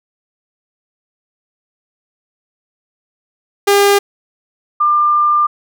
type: tone pair in turn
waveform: sawtooth / sine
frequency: 402.8 / 1195.6 Hz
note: G4 / D6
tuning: +47 / +31 cents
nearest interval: octave + perfect fifth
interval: 1884 cents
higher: second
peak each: -4 / -9 dBFS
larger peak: first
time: 3.67-3.99 / 4.8-5.47 s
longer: second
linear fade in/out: 10 ms
effects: none